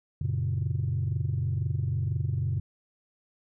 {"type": "chord", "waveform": "sine", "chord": "F# major", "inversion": "none", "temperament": "equal", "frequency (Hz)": [92.5, 116.54, 138.59], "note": ["F#2", "A#2", "C#3"], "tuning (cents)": [0, 0, 0], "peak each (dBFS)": -29, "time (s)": [0.21, 2.6], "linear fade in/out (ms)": 5, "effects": ["tanh soft clip ceiling -20 dBFS"]}